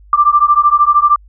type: beating tone pair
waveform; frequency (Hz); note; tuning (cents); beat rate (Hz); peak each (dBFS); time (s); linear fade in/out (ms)
sine; 1174.7 / 1187.7; D6 / D6; 0 / +19; 13; -10; 0.13-1.16; 2
effects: added 50 Hz sine -39 dBFS peak until 1.28 s